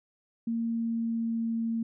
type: tone with pitch glide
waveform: sine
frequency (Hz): 230 to 228.1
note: A#3 to A#3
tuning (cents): -23 to -37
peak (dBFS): -27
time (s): 0.47-1.83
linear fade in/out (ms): 5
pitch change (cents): -14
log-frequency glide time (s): 0.66-1.55
effects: none